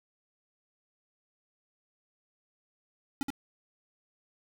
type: tone with echo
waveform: square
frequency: 277.2 Hz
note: C#4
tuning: in tune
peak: -29 dBFS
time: 3.21-3.23 s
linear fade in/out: 0 ms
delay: 73 ms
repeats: 1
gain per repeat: -3 dB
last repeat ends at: 3.303 s
effects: none